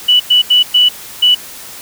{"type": "tone bursts at uneven times", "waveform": "sine", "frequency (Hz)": 2960, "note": "F#7", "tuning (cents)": 0, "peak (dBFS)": -5, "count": 5, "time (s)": [[0.08, 0.2], [0.3, 0.42], [0.5, 0.63], [0.74, 0.89], [1.22, 1.35]], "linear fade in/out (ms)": 10, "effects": ["white hiss -31 dBFS RMS until 1.81 s"]}